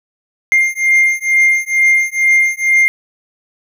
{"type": "beating tone pair", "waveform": "triangle", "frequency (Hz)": [2109, 2111.2], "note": ["C7", "C7"], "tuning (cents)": [13, 15], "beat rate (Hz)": 2.2, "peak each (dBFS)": -11, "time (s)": [0.52, 2.88], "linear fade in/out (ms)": 0, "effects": []}